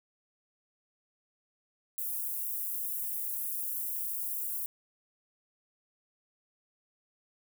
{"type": "high-pass noise", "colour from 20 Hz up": "white", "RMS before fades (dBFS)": -35, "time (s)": [1.98, 4.66], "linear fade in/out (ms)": 0, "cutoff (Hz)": 11000, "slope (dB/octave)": 24, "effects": []}